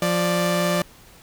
sawtooth tone pair together, 175.23 / 589 Hz, F3 / D5, +6 / +5 cents, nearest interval octave + major sixth, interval 2099 cents, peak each -18 dBFS, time 0.02-0.82 s, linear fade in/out 2 ms, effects pink hiss -49 dBFS RMS until 1.22 s

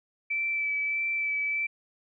sine tone with vibrato, 2317 Hz, D7, 24 cents flat, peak -26 dBFS, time 0.3-1.67 s, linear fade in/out 10 ms, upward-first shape sine, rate 1.6 Hz, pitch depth 16 cents each way, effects none

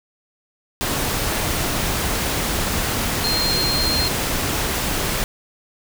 sine tone in noise, 4197 Hz, C8, 5 cents sharp, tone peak -20 dBFS, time 3.24-4.08 s, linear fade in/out 0 ms, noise pink, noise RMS -22 dBFS, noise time 0.81-5.24 s, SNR -1 dB, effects none

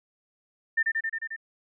sine tone with echo, 1800 Hz, A6, 39 cents sharp, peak -20 dBFS, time 0.77-0.83 s, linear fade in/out 10 ms, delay 89 ms, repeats 6, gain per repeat -2 dB, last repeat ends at 1.364 s, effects none

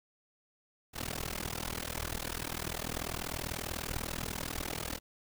pink noise with amplitude modulation, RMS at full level -34 dBFS, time 0.93-5 s, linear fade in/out 50 ms, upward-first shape sine, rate 40.3 Hz, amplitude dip 100%, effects none

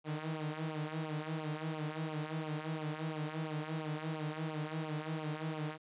sawtooth tone with flanger, 155.56 Hz, D#3, in tune, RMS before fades -39 dBFS, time 0.04-5.78 s, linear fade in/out 50 ms, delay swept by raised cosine 0.51 to 6.21 ms, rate 2.9 Hz, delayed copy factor -0.8, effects resampled to 8000 Hz + 12-bit

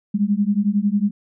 sine beating tone pair, 199 / 210 Hz, G3 / G#3, +26 / +19 cents, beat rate 11 Hz, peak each -19 / -19 dBFS, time 0.14-1.11 s, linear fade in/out 10 ms, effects none

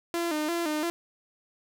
sawtooth tone with vibrato, 322 Hz, E4, 41 cents flat, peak -23 dBFS, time 0.14-0.9 s, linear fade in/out 0 ms, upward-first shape square, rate 2.9 Hz, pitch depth 98 cents each way, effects none

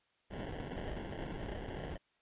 pink noise with sample-and-hold, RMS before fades -42 dBFS, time 0.3-1.98 s, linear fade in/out 20 ms, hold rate 1225 Hz, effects white hiss -75 dBFS RMS until 2.21 s + resampled to 8000 Hz

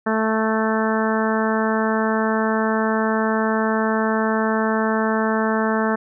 harmonic tone, 220 Hz, A3, in tune, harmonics 1 / 2 / 3 / 4 / 5 / 6 / 7 / 8, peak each -21 / -24 / -26 / -27 / -28 / -29 / -29 / -30 dBFS, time 0.06-5.96 s, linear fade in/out 10 ms, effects none

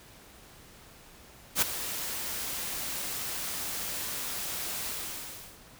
white noise with ADSR envelope, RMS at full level -22 dBFS, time 1.55-5.6 s, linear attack 70 ms, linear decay 9 ms, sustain -13 dB, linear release 710 ms, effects pink hiss -53 dBFS RMS until 5.79 s

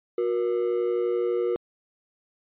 triangle ring-modulated tone, 419.5 Hz, G#4, 17 cents sharp, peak -17 dBFS, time 0.18-1.56 s, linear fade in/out 0 ms, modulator 55.9 Hz, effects tanh soft clip ceiling -13 dBFS + resampled to 8000 Hz

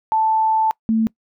sine tone pair in turn, 880 / 222.9 Hz, A5 / A3, 0 / +23 cents, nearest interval 2 octaves, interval 2377 cents, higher first, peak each -14 dBFS, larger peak neither, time 0.12-0.71 / 0.89-1.07 s, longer first, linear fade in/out 0 ms, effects noise-tail reverb RT60 0.1 s tail -24 dB re dry

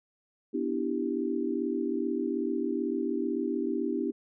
sine chord, E minor seventh, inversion second, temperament equal, 246.9 / 293.7 / 329.6 / 392 Hz, B3 / D4 / E4 / G4, 0 / 0 / 0 / 0 cents, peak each -33 dBFS, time 0.53-4.12 s, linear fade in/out 20 ms, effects none

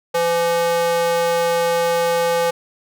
square tone with high-pass filter, 169.3 Hz, E3, 46 cents sharp, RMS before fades -18 dBFS, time 0.14-2.51 s, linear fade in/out 10 ms, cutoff 580 Hz, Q 3, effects none

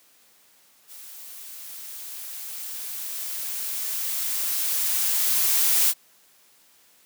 blue noise with level ramp, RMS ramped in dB -43 to -19 dBFS, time 0.87-5.94 s, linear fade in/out 50 ms, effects white hiss -58 dBFS RMS until 7.05 s + high-pass 150 Hz 12 dB/octave

